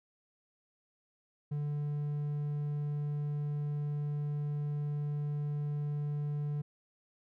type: tone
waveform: triangle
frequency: 146.83 Hz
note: D3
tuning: in tune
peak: -30 dBFS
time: 1.51-6.62 s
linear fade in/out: 10 ms
effects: none